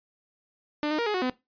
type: tone with pitch steps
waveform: sawtooth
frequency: 298.3 / 306.1 / 470 / 419.9 / 367.1 / 253.6 Hz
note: D4 / D#4 / A#4 / G#4 / F#4 / B3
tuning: +27 / -28 / +14 / +19 / -14 / +46 cents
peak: -21 dBFS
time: 0.83-1.298 s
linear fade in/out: 0 ms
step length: 78 ms
effects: noise-tail reverb RT60 0.2 s tail -18 dB re dry + resampled to 11025 Hz

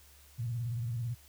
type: tone with vibrato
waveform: sine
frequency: 118 Hz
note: A#2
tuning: 22 cents sharp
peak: -32 dBFS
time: 0.38-1.15 s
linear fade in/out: 20 ms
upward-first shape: square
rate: 18 Hz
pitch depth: 84 cents each way
effects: added 71 Hz sine -59 dBFS peak until 1.28 s + white hiss -60 dBFS RMS until 1.28 s

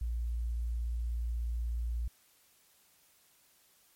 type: tone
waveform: sine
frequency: 58.27 Hz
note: A#1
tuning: in tune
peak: -31 dBFS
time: 0.01-2.08 s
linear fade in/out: 5 ms
effects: white hiss -66 dBFS RMS until 3.95 s + MP3 64 kbps

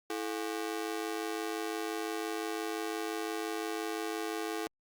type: ring-modulated tone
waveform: sawtooth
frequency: 382.5 Hz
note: G4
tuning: 42 cents flat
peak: -27 dBFS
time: 0.1-4.67 s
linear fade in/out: 0 ms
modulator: 52.9 Hz
effects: Opus 48 kbps

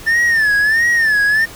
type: tone with vibrato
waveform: triangle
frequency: 1775 Hz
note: A6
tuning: 15 cents sharp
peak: -9 dBFS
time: 0.06-1.46 s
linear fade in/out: 20 ms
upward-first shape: sine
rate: 1.5 Hz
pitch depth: 120 cents each way
effects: pink hiss -35 dBFS RMS until 1.55 s

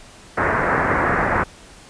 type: low-pass noise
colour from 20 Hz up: white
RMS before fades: -19 dBFS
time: 0.37-1.44 s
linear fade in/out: 10 ms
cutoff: 1900 Hz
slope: 48 dB/octave
effects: pink hiss -44 dBFS RMS until 1.89 s + resampled to 22050 Hz

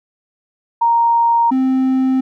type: tone pair in turn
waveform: sine / triangle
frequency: 932 / 261.5 Hz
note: A#5 / C4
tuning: -1 / -1 cents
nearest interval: octave + minor seventh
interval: 2200 cents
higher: first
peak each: -10 dBFS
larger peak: neither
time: 0.81-1.51 / 1.51-2.21 s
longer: neither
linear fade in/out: 10 ms
effects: none

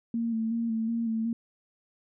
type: tone with vibrato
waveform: sine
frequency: 227.4 Hz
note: A#3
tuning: 43 cents flat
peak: -26 dBFS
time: 0.14-1.33 s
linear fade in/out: 2 ms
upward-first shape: square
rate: 2.7 Hz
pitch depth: 29 cents each way
effects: none

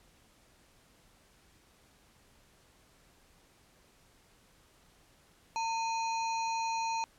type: harmonic tone with a mistuned harmonic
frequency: 830.6 Hz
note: G#5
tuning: in tune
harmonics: 1 / 3 / 5 / 7 / 8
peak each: -31 / -41 / -45 / -48 / -49 dBFS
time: 5.56-7.04 s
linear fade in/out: 0 ms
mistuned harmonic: 1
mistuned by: +150 cents
effects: pink hiss -64 dBFS RMS until 7.18 s + low-pass 12000 Hz 12 dB/octave

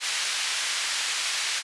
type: band-pass noise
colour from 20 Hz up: pink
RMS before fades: -28 dBFS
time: 0-1.63 s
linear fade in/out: 50 ms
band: 2000 to 7500 Hz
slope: 12 dB/octave
effects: resampled to 24000 Hz

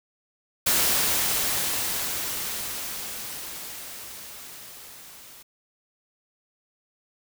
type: noise with level ramp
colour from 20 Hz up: white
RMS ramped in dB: -21 to -47 dBFS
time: 0.66-5.43 s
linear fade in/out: 10 ms
effects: none

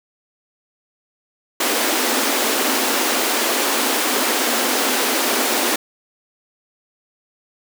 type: high-pass noise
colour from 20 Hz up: pink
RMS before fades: -19 dBFS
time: 1.6-5.76 s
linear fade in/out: 5 ms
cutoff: 230 Hz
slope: 96 dB/octave
effects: none

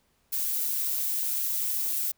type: noise with amplitude modulation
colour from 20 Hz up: violet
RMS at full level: -27 dBFS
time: 0.32-2.12 s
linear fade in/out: 10 ms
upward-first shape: sine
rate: 141 Hz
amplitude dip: 35%
effects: pink hiss -69 dBFS RMS until 2.17 s

